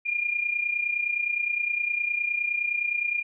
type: tone with amplitude modulation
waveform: sine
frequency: 2413 Hz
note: D7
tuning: 46 cents sharp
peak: -21 dBFS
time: 0.05-3.23 s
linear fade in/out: 20 ms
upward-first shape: sine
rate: 29.7 Hz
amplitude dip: 70%
effects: none